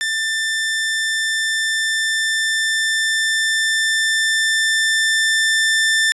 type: tone with level ramp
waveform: sawtooth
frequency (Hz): 1780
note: A6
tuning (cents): +20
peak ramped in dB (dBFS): -15 to -10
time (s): 0.01-6.12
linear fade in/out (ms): 0
effects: resampled to 24000 Hz